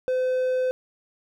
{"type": "tone", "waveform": "triangle", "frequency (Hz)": 511, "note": "C5", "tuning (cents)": -41, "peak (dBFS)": -19, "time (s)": [0.08, 0.71], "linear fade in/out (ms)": 0, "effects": []}